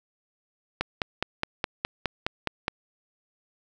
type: click train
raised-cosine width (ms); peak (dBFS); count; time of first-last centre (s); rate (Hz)
0.3; -9; 10; 0.81-2.681; 4.81
effects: none